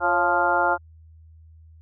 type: harmonic tone with a mistuned harmonic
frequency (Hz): 174.61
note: F3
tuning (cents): 0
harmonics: 2 / 3 / 4 / 5 / 6 / 7 / 8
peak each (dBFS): -30 / -27 / -24 / -23 / -29 / -31 / -23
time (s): 0-0.78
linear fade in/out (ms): 50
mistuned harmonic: 3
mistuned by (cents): +73
effects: added 80 Hz sine -46 dBFS peak until 1.81 s